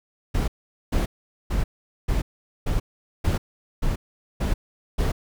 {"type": "noise bursts", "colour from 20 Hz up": "brown", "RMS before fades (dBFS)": -22, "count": 9, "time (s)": [0.34, 5.12], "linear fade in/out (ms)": 10, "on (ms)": 140, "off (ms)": 440, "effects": []}